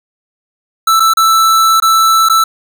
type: tone with dropouts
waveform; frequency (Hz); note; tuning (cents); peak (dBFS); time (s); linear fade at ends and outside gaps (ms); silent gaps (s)
square; 1322; E6; +5; -7; 0.87-2.44; 5; 0.998-1.002 / 1.137-1.17 / 1.801-1.822 / 2.288-2.297
effects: none